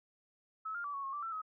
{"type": "tone with pitch steps", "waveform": "sine", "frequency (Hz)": [1297, 1402, 1153, 1110, 1085, 1167, 1338, 1272], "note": ["E6", "F6", "D6", "C#6", "C#6", "D6", "E6", "D#6"], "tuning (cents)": [-28, 6, -32, 2, -37, -11, 25, 38], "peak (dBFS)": -37, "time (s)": [0.65, 1.418], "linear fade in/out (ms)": 10, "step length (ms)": 96, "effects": []}